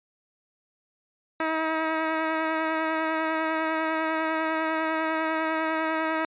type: tone with vibrato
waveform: 10% pulse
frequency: 318.9 Hz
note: D#4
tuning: 43 cents sharp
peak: -16 dBFS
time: 1.4-6.25 s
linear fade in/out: 2 ms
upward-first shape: triangle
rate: 10 Hz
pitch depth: 19 cents each way
effects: resampled to 8000 Hz